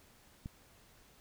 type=click; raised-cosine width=5 ms; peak=-29 dBFS; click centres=0.459 s; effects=pink hiss -63 dBFS RMS until 1.2 s